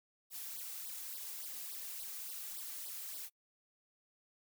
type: noise with flanger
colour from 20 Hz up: blue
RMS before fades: -45 dBFS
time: 0.3-3.3 s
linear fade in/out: 50 ms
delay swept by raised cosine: 0.21 to 2.61 ms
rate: 3.5 Hz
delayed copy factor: +0.95
effects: noise-tail reverb RT60 0.1 s tail -26 dB re dry